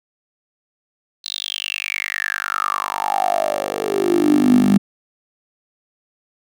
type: tone with high-pass filter sweep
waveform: 10% pulse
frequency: 50 Hz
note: G1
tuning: 35 cents sharp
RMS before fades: -19 dBFS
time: 1.24-4.78 s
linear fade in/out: 10 ms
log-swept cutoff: 4100 to 200 Hz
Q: 10
effects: none